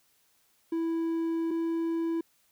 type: tone pair in turn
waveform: triangle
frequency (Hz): 329.6 / 330.8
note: E4 / E4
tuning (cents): 0 / +6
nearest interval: unison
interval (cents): 6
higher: second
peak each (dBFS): -25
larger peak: neither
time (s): 0.72-1.51 / 1.51-2.21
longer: first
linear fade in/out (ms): 5
effects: white hiss -68 dBFS RMS until 2.51 s